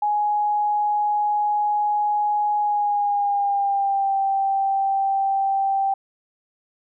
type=tone with pitch glide; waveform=sine; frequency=834 to 782.7 Hz; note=G#5 to G5; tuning=+7 to -3 cents; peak=-18 dBFS; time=0.02-5.94 s; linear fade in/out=5 ms; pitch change=-110 cents; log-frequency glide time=2.59-4.16 s; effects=none